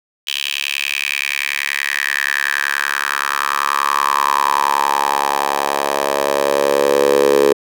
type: tone with high-pass filter sweep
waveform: 10% pulse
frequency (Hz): 70.5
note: C#2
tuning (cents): +30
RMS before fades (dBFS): -17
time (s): 0.27-7.53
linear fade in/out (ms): 5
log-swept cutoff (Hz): 3000 to 440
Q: 4.9
effects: none